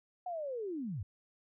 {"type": "linear sweep", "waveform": "sine", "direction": "down", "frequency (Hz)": [740, 80.9], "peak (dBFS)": -36, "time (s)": [0.26, 1.03], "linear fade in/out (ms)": 5, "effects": []}